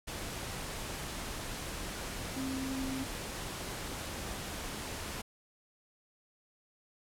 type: tone in noise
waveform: sine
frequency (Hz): 264.8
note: C4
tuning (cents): +21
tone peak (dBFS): -35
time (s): 2.36-3.04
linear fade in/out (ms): 10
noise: pink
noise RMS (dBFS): -40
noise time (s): 0.07-5.22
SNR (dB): +2
effects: low-pass 12000 Hz 12 dB/octave